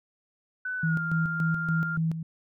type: tone with pitch glide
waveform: sine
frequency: 1500 to 1399.5 Hz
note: F#6 to F6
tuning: +23 to +3 cents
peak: -29 dBFS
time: 0.65-1.97 s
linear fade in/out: 5 ms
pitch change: -120 cents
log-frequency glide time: 0.79-1.01 s
type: tone with tremolo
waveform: sine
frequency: 162.3 Hz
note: E3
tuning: 27 cents flat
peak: -23 dBFS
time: 0.83-2.23 s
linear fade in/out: 5 ms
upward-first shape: square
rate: 3.5 Hz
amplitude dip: 60%
effects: none